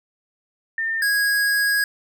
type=tone pair in turn; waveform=sine / square; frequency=1807 / 1650.8 Hz; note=A6 / G#6; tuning=+46 / -11 cents; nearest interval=major second; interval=157 cents; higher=first; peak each=-21 / -18 dBFS; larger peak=second; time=0.78-1.02 / 1.02-1.84 s; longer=second; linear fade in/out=2 ms; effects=none